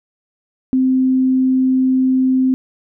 sine tone, 259.7 Hz, C4, 13 cents flat, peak -11 dBFS, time 0.73-2.54 s, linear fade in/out 0 ms, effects none

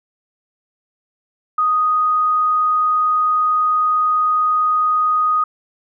sine tone, 1244.5 Hz, D#6, in tune, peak -13 dBFS, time 1.58-5.44 s, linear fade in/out 5 ms, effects none

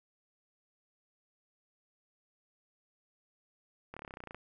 slowing click train, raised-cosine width 0.5 ms, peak -29 dBFS, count 14, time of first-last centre 3.94-4.346 s, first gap 26 ms, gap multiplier 1.03, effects none

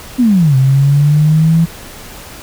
sine exponential two-way sweep, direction down then up, 261.6 to 130.81 to 167.4 Hz, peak -6 dBFS, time 0.18-1.66 s, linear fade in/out 20 ms, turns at 0.56 s, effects pink hiss -32 dBFS RMS until 2.42 s

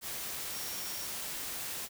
sine tone in noise, 5588 Hz, F8, in tune, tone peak -45 dBFS, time 0.51-1.09 s, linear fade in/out 50 ms, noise white, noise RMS -39 dBFS, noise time 0.01-1.89 s, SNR -9 dB, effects none

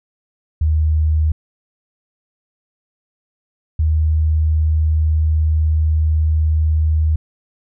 sine tone pair in turn, 77.7 / 78.1 Hz, D#2 / D#2, -2 / +7 cents, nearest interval unison, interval 9 cents, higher second, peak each -12 dBFS, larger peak neither, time 0.61-1.32 / 3.79-7.16 s, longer second, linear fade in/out 5 ms, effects none

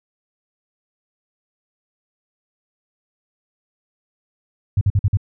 sine tone bursts, 99.6 Hz, G2, 28 cents sharp, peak -12 dBFS, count 5, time 4.77-5.172 s, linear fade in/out 5 ms, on 42 ms, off 48 ms, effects none

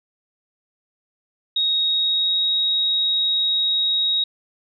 sine tone with pitch glide, 3763 to 3787 Hz, A#7 to A#7, +16 to +27 cents, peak -17 dBFS, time 1.56-4.24 s, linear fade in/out 5 ms, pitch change +11 cents, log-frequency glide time 1.84-2.51 s, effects none

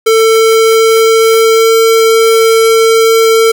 square tone with pitch glide, 446.5 to 450.4 Hz, A4 to A4, +25 to +40 cents, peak -5 dBFS, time 0.06-3.52 s, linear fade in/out 10 ms, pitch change +15 cents, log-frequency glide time 0.17-1.96 s, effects 7-bit

